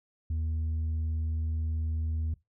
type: tone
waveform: sine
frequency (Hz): 79.6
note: D#2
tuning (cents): +40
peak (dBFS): -25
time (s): 0.3-2.34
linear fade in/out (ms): 5
effects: noise-tail reverb RT60 0.2 s tail -22 dB re dry + tanh soft clip ceiling -27 dBFS